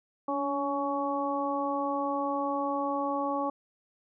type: harmonic tone with a mistuned harmonic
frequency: 280 Hz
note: C#4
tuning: 18 cents sharp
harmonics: 1 / 2 / 3 / 4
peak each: -33 / -33 / -33 / -33 dBFS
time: 0.28-3.5 s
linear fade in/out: 5 ms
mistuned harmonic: 1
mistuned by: +30 cents
effects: none